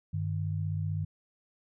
sine tone pair together, 97.77 / 153.6 Hz, G2 / D#3, -4 / -22 cents, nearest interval minor sixth, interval 782 cents, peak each -31 / -33 dBFS, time 0.13-1.05 s, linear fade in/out 10 ms, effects none

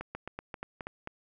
two click trains, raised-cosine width 0.5 ms, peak -23 / -22 dBFS, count 5 / 4, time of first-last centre 0.01-1.074 / 0.15-0.869 s, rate 3.76 / 4.17 Hz, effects none

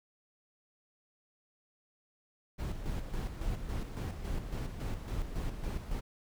brown noise with tremolo, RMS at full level -35 dBFS, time 2.58-6.01 s, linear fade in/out 20 ms, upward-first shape square, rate 3.6 Hz, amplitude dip 50%, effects none

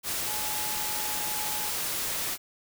sine tone in noise, 850 Hz, G#5, 40 cents sharp, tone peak -38 dBFS, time 0.24-1.71 s, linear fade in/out 50 ms, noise white, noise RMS -31 dBFS, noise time 0.03-2.38 s, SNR -10 dB, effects none

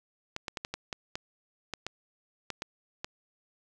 clicks, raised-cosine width 0.2 ms, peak -17 dBFS, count 12, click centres 0.364 / 0.482 / 0.572 / 0.649 / 0.74 / 0.928 / 1.155 / 1.737 / 1.866 / 2.503 / 2.621 / 3.045 s, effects none

